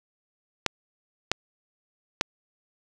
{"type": "clicks", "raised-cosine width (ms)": 0.2, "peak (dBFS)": -4, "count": 3, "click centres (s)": [0.663, 1.316, 2.211], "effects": []}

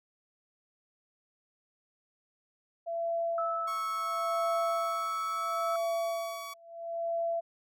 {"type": "tone with tremolo", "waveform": "sine", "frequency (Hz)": 673, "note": "E5", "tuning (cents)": 36, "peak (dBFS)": -28, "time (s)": [2.86, 7.41], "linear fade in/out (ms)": 20, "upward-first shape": "sine", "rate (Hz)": 0.74, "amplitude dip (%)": 95}
{"type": "tone", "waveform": "sine", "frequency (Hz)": 1307, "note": "E6", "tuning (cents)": -15, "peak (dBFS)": -31, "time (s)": [3.38, 5.76], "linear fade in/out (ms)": 2}
{"type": "tone with pitch glide", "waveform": "sawtooth", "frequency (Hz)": [1106, 1131.2], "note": ["C#6", "C#6"], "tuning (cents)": [-4, 35], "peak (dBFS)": -36, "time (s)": [3.67, 6.54], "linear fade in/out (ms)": 10, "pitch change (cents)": 39, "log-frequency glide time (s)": [4.29, 5.77]}
{"effects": []}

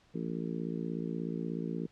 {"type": "harmonic tone", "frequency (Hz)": 56.6, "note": "A1", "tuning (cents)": 50, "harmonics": [3, 4, 5, 6, 7, 8], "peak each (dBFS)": [-37, -39, -41, -43, -44, -45], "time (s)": [0.14, 1.87], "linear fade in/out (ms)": 10, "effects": ["pink hiss -65 dBFS RMS until 1.91 s", "low-pass 5000 Hz 12 dB/octave"]}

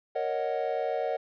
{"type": "chord", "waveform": "triangle", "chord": "D# minor seventh", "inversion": "second", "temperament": "equal", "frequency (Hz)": [466.2, 554.4, 622.3, 740], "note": ["A#4", "C#5", "D#5", "F#5"], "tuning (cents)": [0, 0, 0, 0], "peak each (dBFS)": -31, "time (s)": [0.15, 1.17], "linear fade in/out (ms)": 10, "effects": ["resampled to 11025 Hz"]}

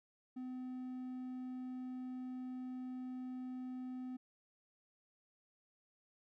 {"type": "tone", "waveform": "triangle", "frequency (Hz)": 254.3, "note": "C4", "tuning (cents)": -49, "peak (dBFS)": -40, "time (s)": [0.36, 4.17], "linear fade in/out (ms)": 10, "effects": []}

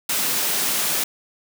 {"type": "high-pass noise", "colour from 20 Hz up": "white", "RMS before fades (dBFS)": -22, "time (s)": [0.09, 1.04], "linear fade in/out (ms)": 5, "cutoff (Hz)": 130, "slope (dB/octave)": 96, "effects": []}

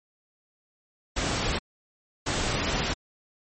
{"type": "noise bursts at uneven times", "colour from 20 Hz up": "pink", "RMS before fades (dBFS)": -27, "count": 2, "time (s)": [[1.16, 1.59], [2.26, 2.94]], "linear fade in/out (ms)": 10, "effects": ["low-pass 11000 Hz 12 dB/octave", "MP3 32 kbps"]}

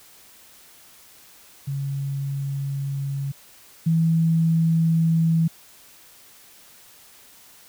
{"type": "tone pair in turn", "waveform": "sine", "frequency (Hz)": [138.59, 163.63], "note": ["C#3", "E3"], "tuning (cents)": [0, -12], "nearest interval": "minor third", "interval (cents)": 288, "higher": "second", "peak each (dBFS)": [-24, -16], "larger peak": "second", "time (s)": [[1.67, 3.32], [3.86, 5.48]], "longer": "first", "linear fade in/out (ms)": 10, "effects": ["white hiss -50 dBFS RMS until 7.68 s"]}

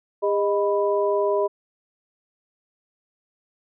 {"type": "tone cluster", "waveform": "sine", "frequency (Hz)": [403.9, 621, 989], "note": ["G#4", "D#5", "B5"], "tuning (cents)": [-48, -3, 2], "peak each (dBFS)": [-21, -23, -27], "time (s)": [0.22, 1.48], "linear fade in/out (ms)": 20, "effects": []}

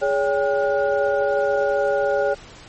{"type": "tone cluster", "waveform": "sine", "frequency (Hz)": [415.8, 565, 797, 1435], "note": ["G#4", "C#5", "G5", "F6"], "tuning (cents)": [2, 33, 28, 47], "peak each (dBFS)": [-23, -19, -26, -28], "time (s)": [0.01, 2.35], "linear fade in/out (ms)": 20, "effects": ["pink hiss -43 dBFS RMS until 2.68 s", "MP3 32 kbps"]}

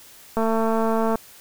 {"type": "click train", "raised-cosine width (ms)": 1, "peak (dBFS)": -10, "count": 177, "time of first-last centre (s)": [0.37, 1.156], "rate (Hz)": 224, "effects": ["white hiss -47 dBFS RMS until 1.4 s"]}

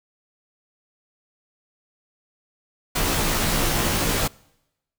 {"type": "noise with comb filter", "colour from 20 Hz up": "pink", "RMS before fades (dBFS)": -22, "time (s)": [2.95, 4.28], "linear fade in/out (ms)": 10, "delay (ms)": 16, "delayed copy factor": -0.9, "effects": ["noise-tail reverb RT60 0.9 s tail -25 dB re dry"]}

